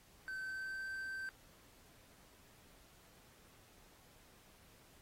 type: tone with pitch glide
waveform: triangle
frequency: 1538 to 1555 Hz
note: G6 to G6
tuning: -33 to -14 cents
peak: -39 dBFS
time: 0.28-1.29 s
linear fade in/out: 0 ms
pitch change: +19 cents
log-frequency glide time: 0.41-0.87 s
effects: pink hiss -65 dBFS RMS until 5.01 s + AAC 48 kbps